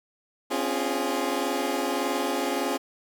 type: chord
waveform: 20% pulse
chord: Db major seventh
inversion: third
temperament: equal with one note detuned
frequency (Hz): 261.6 / 283.3 / 349.2 / 415.3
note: C4 / Db4 / F4 / Ab4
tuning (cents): 0 / +38 / 0 / 0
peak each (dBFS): -26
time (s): 0.5-2.78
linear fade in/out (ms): 20
effects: none